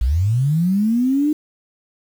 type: linear sweep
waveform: sine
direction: up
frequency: 53.3 to 307.8 Hz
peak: -14 dBFS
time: 0.01-1.33 s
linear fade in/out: 5 ms
effects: 7-bit